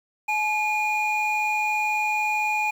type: tone pair together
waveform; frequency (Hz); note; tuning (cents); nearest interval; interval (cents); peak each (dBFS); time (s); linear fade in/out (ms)
triangle; 853 / 2435; G#5 / D#7; +46 / -38; octave + tritone; 1816; -22; 0.28-2.71; 10
effects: tanh soft clip ceiling -13 dBFS + 8-bit